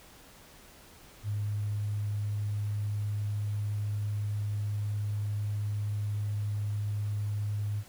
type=tone with sample-and-hold; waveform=sine; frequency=103.83 Hz; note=G#2; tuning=in tune; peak=-29 dBFS; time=1.23-7.84 s; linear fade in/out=50 ms; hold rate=11025 Hz; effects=pink hiss -54 dBFS RMS until 7.88 s